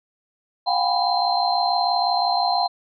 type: tone cluster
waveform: sine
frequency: 711 / 777 / 816 / 991 / 4136 Hz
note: F5 / G5 / G#5 / B5 / C8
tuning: +31 / -16 / -31 / +6 / -21 cents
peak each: -22 / -24 / -27 / -26 / -25 dBFS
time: 0.66-2.68 s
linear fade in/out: 20 ms
effects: none